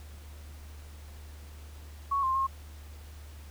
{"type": "tone with pitch steps", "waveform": "sine", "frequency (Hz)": [1110, 1054, 1074], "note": ["C#6", "C6", "C6"], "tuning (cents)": [2, 12, 45], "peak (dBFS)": -25, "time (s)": [2.11, 2.47], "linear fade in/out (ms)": 10, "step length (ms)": 120, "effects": ["added 74 Hz sine -44 dBFS peak until 3.5 s", "pink hiss -55 dBFS RMS until 3.5 s"]}